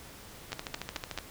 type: two click trains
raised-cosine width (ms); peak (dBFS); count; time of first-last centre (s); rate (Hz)
0.2; -16 / -18; 4 / 10; 0.53-1.177 / 0.52-1.187; 4.64 / 13.5
effects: pink hiss -49 dBFS RMS until 1.3 s